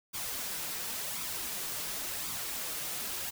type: noise with flanger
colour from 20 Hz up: white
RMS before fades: -37 dBFS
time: 0.13-3.31 s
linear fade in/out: 20 ms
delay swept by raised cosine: 0.84 to 6.74 ms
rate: 0.93 Hz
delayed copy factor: +0.5
effects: none